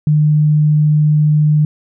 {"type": "tone", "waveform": "sine", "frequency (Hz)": 151.2, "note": "D#3", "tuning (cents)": -49, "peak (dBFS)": -8, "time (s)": [0.07, 1.65], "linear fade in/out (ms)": 2, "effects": []}